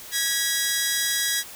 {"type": "tone pair together", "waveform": "10% pulse", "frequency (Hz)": [1653.6, 1936], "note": ["G#6", "B6"], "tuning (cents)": [-8, -35], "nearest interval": "minor third", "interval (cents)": 273, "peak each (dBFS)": -16, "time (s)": [0.11, 1.44], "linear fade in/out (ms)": 50, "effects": ["white hiss -41 dBFS RMS until 1.55 s"]}